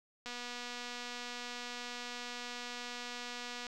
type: click train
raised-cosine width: 0.2 ms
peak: -26 dBFS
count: 829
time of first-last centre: 0.26-3.667 s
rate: 243 Hz
effects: none